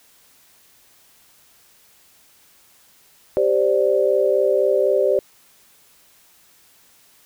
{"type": "chord", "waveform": "sine", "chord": "G suspended fourth", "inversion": "none", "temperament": "equal", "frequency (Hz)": [392, 523.3, 587.3], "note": ["G4", "C5", "D5"], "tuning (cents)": [0, 0, 0], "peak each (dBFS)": -19, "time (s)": [3.37, 5.19], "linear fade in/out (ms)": 0, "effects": ["white hiss -54 dBFS RMS until 7.25 s"]}